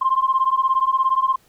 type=beating tone pair; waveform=sine; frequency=1047 / 1064 Hz; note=C6 / C6; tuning=+1 / +29 cents; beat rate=17 Hz; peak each=-18 dBFS; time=0.01-1.36 s; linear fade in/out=10 ms; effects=tanh soft clip ceiling -8 dBFS + pink hiss -57 dBFS RMS until 1.48 s